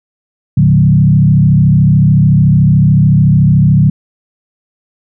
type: tone with frequency modulation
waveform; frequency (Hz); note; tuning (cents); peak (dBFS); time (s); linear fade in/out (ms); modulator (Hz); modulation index
sine; 146.83; D3; 0; -4; 0.57-3.9; 5; 33.7; 1.2
effects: none